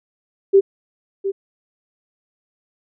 sine tone with echo, 392 Hz, G4, in tune, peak -7 dBFS, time 0.53-0.61 s, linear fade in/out 20 ms, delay 710 ms, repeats 1, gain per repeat -11 dB, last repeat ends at 1.32 s, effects none

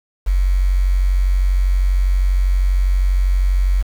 sine tone with quantisation, 46.25 Hz, F#1, in tune, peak -12 dBFS, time 0.26-3.83 s, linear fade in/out 20 ms, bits 6, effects none

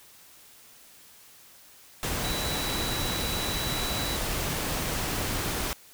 sine tone in noise, 3934 Hz, B7, 7 cents flat, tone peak -34 dBFS, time 2.24-4.16 s, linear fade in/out 0 ms, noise pink, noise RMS -30 dBFS, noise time 2.03-5.73 s, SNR -7 dB, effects white hiss -53 dBFS RMS until 5.93 s

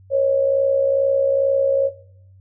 sine tone with amplitude modulation, 547 Hz, C#5, 23 cents flat, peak -11 dBFS, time 0.1-1.91 s, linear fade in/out 50 ms, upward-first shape sine, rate 62.3 Hz, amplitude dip 55%, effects noise-tail reverb RT60 0.7 s tail -19 dB re dry + added 95 Hz sine -45 dBFS peak until 2.4 s

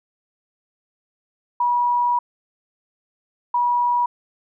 sine tone pair in turn, 968 / 968 Hz, B5 / B5, -35 / -35 cents, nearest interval unison, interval 0 cents, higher neither, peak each -16 dBFS, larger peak neither, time 1.6-2.19 / 3.54-4.06 s, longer first, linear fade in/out 5 ms, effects none

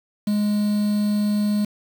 triangle tone with quantisation, 208.2 Hz, G#3, 5 cents sharp, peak -16 dBFS, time 0.27-1.65 s, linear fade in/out 5 ms, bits 6, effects none

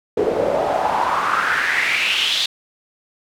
pink noise with band-pass filter sweep, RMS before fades -19 dBFS, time 0.17-2.46 s, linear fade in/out 5 ms, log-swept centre 410 to 3800 Hz, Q 4.7, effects none

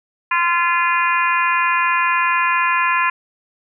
harmonic tone with a mistuned harmonic, 344.3 Hz, F4, 25 cents flat, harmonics 3 / 4 / 5 / 6 / 7 / 8, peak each -17 / -24 / -21 / -26 / -22 / -29 dBFS, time 0.31-3.1 s, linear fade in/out 5 ms, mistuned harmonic 7, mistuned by +28 cents, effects none

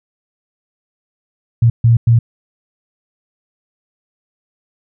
sine tone bursts at uneven times, 116.4 Hz, A#2, 2 cents flat, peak -6 dBFS, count 3, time 1.62-1.7 / 1.84-1.97 / 2.07-2.19 s, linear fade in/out 5 ms, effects none

